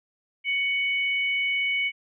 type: tone pair together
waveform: sine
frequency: 2231 / 2978 Hz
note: C#7 / F#7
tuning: +11 / +11 cents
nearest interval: perfect fourth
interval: 500 cents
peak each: -23 / -31 dBFS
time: 0.44-1.92 s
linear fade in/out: 50 ms
effects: none